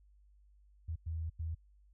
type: tone bursts at uneven times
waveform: sine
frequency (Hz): 81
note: E2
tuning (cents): -30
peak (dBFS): -35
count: 3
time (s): 0.88-0.96 / 1.06-1.3 / 1.39-1.55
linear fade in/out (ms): 10
effects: added 50 Hz sine -61 dBFS peak until 1.93 s